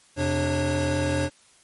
square tone cluster, 86.1 / 130.7 / 295.4 / 545 Hz, F2 / C3 / D4 / C#5, -24 / -1 / +10 / -29 cents, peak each -29 / -30 / -28 / -28 dBFS, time 0.16-1.3 s, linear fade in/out 50 ms, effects white hiss -57 dBFS RMS until 1.63 s + MP3 48 kbps

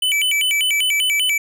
square tone with vibrato, 2637 Hz, E7, in tune, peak -16 dBFS, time 0.02-1.38 s, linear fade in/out 5 ms, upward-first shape square, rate 5.1 Hz, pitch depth 230 cents each way, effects none

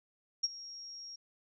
sine tone with ADSR envelope, 5588 Hz, F8, in tune, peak -25 dBFS, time 0.43-1.16 s, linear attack 12 ms, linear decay 30 ms, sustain -19 dB, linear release 7 ms, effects none

